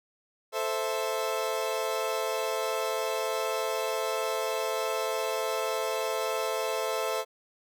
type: chord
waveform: 30% pulse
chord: A minor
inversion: none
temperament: equal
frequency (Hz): 440 / 523.3 / 659.3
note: A4 / C5 / E5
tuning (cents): 0 / 0 / 0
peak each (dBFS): -30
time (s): 0.52-7.25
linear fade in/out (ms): 50
effects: none